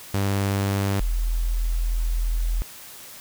sawtooth / sine tone pair in turn, 99 / 41.54 Hz, G2 / E1, +18 / +14 cents, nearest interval octave + minor third, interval 1504 cents, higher first, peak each -17 / -20 dBFS, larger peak first, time 0.14-1 / 1-2.62 s, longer second, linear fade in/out 0 ms, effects white hiss -42 dBFS RMS until 3.2 s

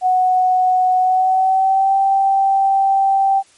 sine tone with pitch glide, 739 to 780.2 Hz, F#5 to G5, -2 to -8 cents, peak -11 dBFS, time 0.01-3.43 s, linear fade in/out 50 ms, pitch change +94 cents, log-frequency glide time 0.99-1.95 s, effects white hiss -51 dBFS RMS until 3.57 s + MP3 48 kbps

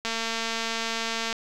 click train, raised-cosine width 0.2 ms, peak -12 dBFS, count 291, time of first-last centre 0.05-1.328 s, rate 227 Hz, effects none

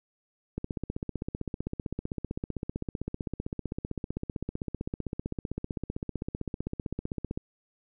click train, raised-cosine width 3 ms, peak -19 dBFS, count 107, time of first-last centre 0.58-7.375 s, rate 15.6 Hz, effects none

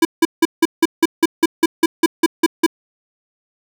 square tone bursts, 329.6 Hz, E4, in tune, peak -9 dBFS, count 14, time 0.02-2.664 s, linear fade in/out 5 ms, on 31 ms, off 170 ms, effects none

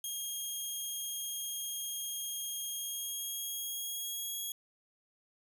5% pulse tone with pitch glide, 3245 to 3311 Hz, G#7 to G#7, -41 to -6 cents, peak -29 dBFS, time 0.04-4.52 s, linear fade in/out 2 ms, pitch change +35 cents, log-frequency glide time 2.72-4.36 s, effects 11-bit

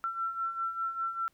sine beating tone pair, 1344 / 1349 Hz, E6 / E6, +33 / +40 cents, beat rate 5 Hz, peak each -38 / -32 dBFS, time 0.04-1.28 s, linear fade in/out 0 ms, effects pink hiss -71 dBFS RMS until 1.33 s

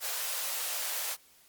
white high-pass noise, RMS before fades -34 dBFS, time 0-1.17 s, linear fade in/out 50 ms, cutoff 480 Hz, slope 48 dB/octave, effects white hiss -61 dBFS RMS until 1.48 s + Opus 48 kbps

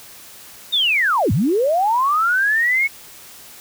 sine linear two-way sweep, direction down then up, 3729 to 87.31 to 2222 Hz, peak -14 dBFS, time 0.72-2.88 s, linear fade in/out 20 ms, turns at 1.32 s, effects white hiss -41 dBFS RMS until 3.6 s

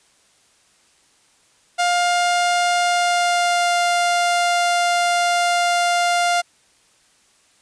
sawtooth tone with pitch glide, 705 to 700.1 Hz, F5 to F5, +16 to +4 cents, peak -12 dBFS, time 1.78-6.42 s, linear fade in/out 20 ms, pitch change -12 cents, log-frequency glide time 2.83-3.76 s, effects white hiss -57 dBFS RMS until 7.61 s + resampled to 22050 Hz

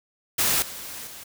white noise with level steps, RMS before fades -22 / -37 / -41 dBFS, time 0.38-1.24 s, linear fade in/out 10 ms, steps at 0.62 / 1.07 s, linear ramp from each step 2 ms, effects none

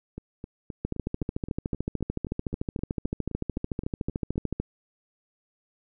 two click trains, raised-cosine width 3 ms, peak -23 / -15 dBFS, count 17 / 52, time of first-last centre 0.18-4.358 / 0.85-4.6 s, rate 3.83 / 13.6 Hz, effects none

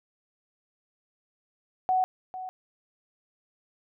sine tone with echo, 745 Hz, F#5, 12 cents sharp, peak -21 dBFS, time 1.89-2.04 s, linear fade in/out 0 ms, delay 450 ms, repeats 1, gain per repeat -13 dB, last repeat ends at 2.49 s, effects none

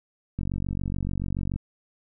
click train, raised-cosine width 5 ms, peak -17 dBFS, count 56, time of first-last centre 0.39-1.56 s, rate 47 Hz, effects none

